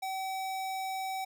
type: tone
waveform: square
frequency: 764 Hz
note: G5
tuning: 45 cents flat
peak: -34 dBFS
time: 0.02-1.25 s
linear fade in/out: 10 ms
effects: none